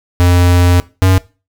square tone pair in turn, 88.5 / 93.76 Hz, F2 / F#2, +23 / +23 cents, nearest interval minor second, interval 100 cents, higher second, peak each -7 dBFS, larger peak neither, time 0.2-0.8 / 1.02-1.18 s, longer first, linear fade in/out 0 ms, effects noise-tail reverb RT60 0.3 s tail -20 dB re dry

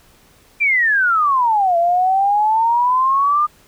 sine exponential two-way sweep, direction down then up, 2405 to 674 to 1218 Hz, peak -12 dBFS, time 0.6-3.47 s, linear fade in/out 20 ms, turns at 1.77 s, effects pink hiss -51 dBFS RMS until 3.67 s

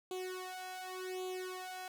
sawtooth tone with flanger, 370 Hz, F#4, in tune, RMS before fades -43 dBFS, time 0.11-1.88 s, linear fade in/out 2 ms, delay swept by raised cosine 0.28 to 1.48 ms, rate 0.88 Hz, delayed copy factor +0.95, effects none

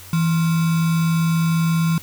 sine tone with sample-and-hold, 164.81 Hz, E3, in tune, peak -15 dBFS, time 0.13-1.98 s, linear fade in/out 2 ms, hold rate 1225 Hz, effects added 92 Hz sine -43 dBFS peak until 2.02 s + white hiss -41 dBFS RMS until 2.02 s

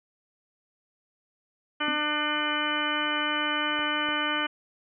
harmonic tone, 299.5 Hz, D4, 34 cents sharp, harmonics 1 / 2 / 3 / 4 / 5 / 6 / 7 / 8 / 10, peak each -34 / -37 / -36 / -32 / -31 / -37 / -36 / -36 / -31 dBFS, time 1.8-4.47 s, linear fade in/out 10 ms
sine tone with exponential decay, 263.2 Hz, C4, 10 cents sharp, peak -27 dBFS, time 1.88-2.07 s, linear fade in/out 2 ms, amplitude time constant 40 ms
clicks, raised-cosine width 1 ms, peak -28 dBFS, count 2, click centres 3.793 / 4.088 s
effects none

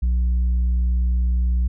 sine tone with tanh clipping, 60.8 Hz, B1, 26 cents flat, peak -17 dBFS, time 0.02-1.68 s, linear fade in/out 10 ms, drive 3 dB, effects none

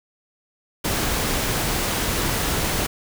pink noise, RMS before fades -23 dBFS, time 0.84-2.87 s, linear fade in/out 10 ms, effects none

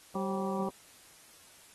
harmonic tone with a mistuned harmonic, 193.6 Hz, G3, 21 cents flat, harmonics 1 / 2 / 3 / 4 / 5 / 6, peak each -34 / -37 / -39 / -40 / -41 / -42 dBFS, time 0.15-0.69 s, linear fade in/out 2 ms, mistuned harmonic 3, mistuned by -120 cents, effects white hiss -57 dBFS RMS until 1.74 s + AAC 32 kbps

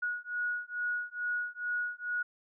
sine beating tone pair, 1454 / 1456.3 Hz, F#6 / F#6, -31 / -28 cents, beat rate 2.3 Hz, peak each -35 / -35 dBFS, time 0.02-2.23 s, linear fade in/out 10 ms, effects none

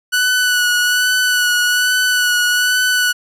sawtooth tone with vibrato, 1480 Hz, F#6, in tune, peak -9 dBFS, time 0.12-3.13 s, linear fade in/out 20 ms, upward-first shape sine, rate 1.2 Hz, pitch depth 23 cents each way, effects resampled to 32000 Hz

